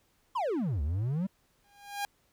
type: exponential two-way sweep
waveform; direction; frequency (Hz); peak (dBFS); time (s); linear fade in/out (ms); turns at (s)
triangle; down then up; 1108.7 to 68 to 202.4; -26; 0.35-1.27; 10; 0.82
type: tone with exponential growth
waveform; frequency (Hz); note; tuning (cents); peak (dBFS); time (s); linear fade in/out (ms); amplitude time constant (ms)
sawtooth; 810; G#5; -43; -25; 1.64-2.05; 1; 89
effects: pink hiss -70 dBFS RMS until 2.32 s